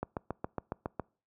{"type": "click train", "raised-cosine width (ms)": 1, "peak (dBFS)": -19, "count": 8, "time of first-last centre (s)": [0.03, 0.997], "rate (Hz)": 7.24, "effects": ["noise-tail reverb RT60 0.4 s tail -26 dB re dry", "high-pass 60 Hz 12 dB/octave"]}